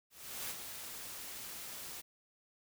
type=noise with ADSR envelope; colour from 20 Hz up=white; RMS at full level=-40 dBFS; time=0.1-2.02 s; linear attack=400 ms; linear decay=37 ms; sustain=-6 dB; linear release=20 ms; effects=none